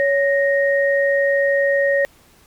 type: tone pair together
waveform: sine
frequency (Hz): 558.4 / 1864.7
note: C#5 / A#6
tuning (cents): +13 / 0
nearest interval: octave + major sixth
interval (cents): 2087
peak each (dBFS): -15 / -19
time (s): 0-2.05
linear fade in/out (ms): 0
effects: pink hiss -52 dBFS RMS until 2.46 s + MP3 96 kbps